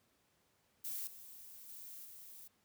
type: noise with level steps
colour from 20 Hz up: violet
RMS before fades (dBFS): -42 / -54 / -51 / -54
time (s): 0.84-2.48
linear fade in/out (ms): 10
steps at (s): 1.07 / 1.69 / 2.05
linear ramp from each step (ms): 2
effects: pink hiss -75 dBFS RMS until 2.64 s + high-pass 80 Hz 12 dB/octave